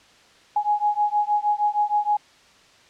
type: beating tone pair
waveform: sine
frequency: 830.6 / 837 Hz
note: G#5 / G#5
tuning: 0 / +13 cents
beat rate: 6.4 Hz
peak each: -22 dBFS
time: 0.56-2.17 s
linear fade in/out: 5 ms
effects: white hiss -53 dBFS RMS until 2.89 s + low-pass 5000 Hz 12 dB/octave